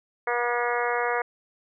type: harmonic tone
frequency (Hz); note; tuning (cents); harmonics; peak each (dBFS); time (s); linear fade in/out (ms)
240.7; B3; -44; 2 / 3 / 4 / 5 / 6 / 7 / 8 / 9; -28 / -30 / -31 / -32 / -33 / -33 / -34 / -35; 0.27-1.22; 5
effects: none